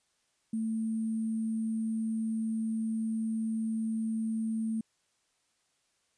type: tone with sample-and-hold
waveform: sine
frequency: 222.6 Hz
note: A3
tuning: 20 cents sharp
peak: -29 dBFS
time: 0.53-4.81 s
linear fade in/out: 5 ms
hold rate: 8820 Hz
effects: white hiss -74 dBFS RMS until 6.17 s + resampled to 22050 Hz